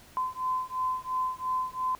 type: beating tone pair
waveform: sine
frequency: 1023 / 1025.9 Hz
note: C6 / C6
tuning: -39 / -34 cents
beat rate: 2.9 Hz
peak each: -31 dBFS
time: 0.17-1.95 s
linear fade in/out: 0 ms
effects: pink hiss -54 dBFS RMS until 1.99 s